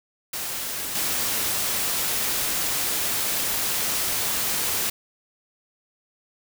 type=noise with level steps; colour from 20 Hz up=white; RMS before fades=-30 / -25 dBFS; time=0.33-4.9 s; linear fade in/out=5 ms; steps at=0.95 s; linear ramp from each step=5 ms; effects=none